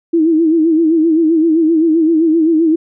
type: tone with vibrato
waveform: sine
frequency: 323 Hz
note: E4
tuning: 35 cents flat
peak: -8 dBFS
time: 0.13-2.76 s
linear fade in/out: 10 ms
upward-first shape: sine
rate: 7.7 Hz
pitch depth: 80 cents each way
effects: none